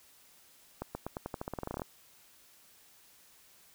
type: accelerating click train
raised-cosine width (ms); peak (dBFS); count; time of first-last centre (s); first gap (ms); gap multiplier
1; -22; 17; 0.82-1.819; 130; 0.89
effects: white hiss -61 dBFS RMS until 3.74 s